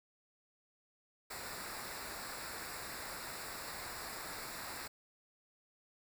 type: noise with comb filter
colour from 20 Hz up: pink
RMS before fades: -45 dBFS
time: 1.3-4.88 s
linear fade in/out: 10 ms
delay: 0.32 ms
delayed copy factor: -0.75
effects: none